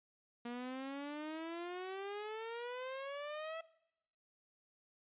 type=exponential sweep; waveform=sawtooth; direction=up; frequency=236.6 to 659.3 Hz; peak=-38 dBFS; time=0.45-3.61 s; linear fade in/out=5 ms; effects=noise-tail reverb RT60 0.8 s tail -20 dB re dry + resampled to 8000 Hz